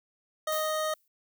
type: tone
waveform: 25% pulse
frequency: 622.3 Hz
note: D#5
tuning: in tune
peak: -24 dBFS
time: 0.47-0.94 s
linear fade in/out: 5 ms
type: noise with exponential decay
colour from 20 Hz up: violet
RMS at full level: -34 dBFS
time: 0.52-1.08 s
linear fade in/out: 2 ms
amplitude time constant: 120 ms
effects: none